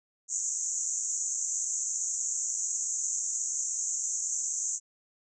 pink band-pass noise, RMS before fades -32 dBFS, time 0.28-4.8 s, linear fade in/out 50 ms, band 6300 to 7500 Hz, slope 96 dB/octave, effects none

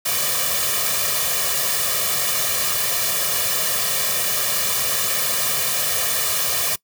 white noise with comb filter, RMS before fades -21 dBFS, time 0.05-6.76 s, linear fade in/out 10 ms, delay 1.7 ms, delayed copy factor +0.85, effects noise-tail reverb RT60 0.1 s tail -22 dB re dry + high-pass 100 Hz 12 dB/octave

